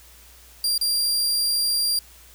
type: tone with dropouts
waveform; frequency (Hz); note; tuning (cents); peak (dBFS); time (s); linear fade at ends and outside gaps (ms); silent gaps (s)
sawtooth; 4762; D8; +23; -17; 0.64-1.99; 2; 0.779-0.812
effects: added 60 Hz sine -51 dBFS peak until 2.34 s + white hiss -50 dBFS RMS until 2.34 s